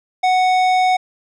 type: tone with tanh clipping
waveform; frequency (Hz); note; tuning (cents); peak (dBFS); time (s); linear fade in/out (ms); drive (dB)
triangle; 740; F#5; 0; -14; 0.23-0.97; 10; 18
effects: none